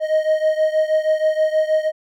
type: beating tone pair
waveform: triangle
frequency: 622.3 / 628.6 Hz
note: D#5 / D#5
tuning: 0 / +18 cents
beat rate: 6.3 Hz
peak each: -15 / -18 dBFS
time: 0-1.92 s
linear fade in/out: 50 ms
effects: none